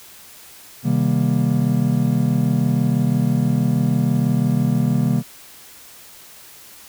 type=chord; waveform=triangle; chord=C minor seventh; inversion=none; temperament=just; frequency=130.81 / 156.98 / 196.22 / 235.5 Hz; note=C3 / Eb3 / G3 / Bb3; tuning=0 / +16 / +2 / +18 cents; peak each=-18 / -19 / -20 / -19 dBFS; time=0.83-5.23 s; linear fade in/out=50 ms; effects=white hiss -43 dBFS RMS until 6.88 s